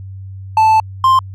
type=tone pair in turn; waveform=triangle; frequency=878 / 1049 Hz; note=A5 / C6; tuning=-4 / +4 cents; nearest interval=minor third; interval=308 cents; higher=second; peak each=-5 dBFS; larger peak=neither; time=0.57-0.8 / 1.04-1.19 s; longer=first; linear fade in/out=2 ms; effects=added 96 Hz sine -27 dBFS peak until 1.34 s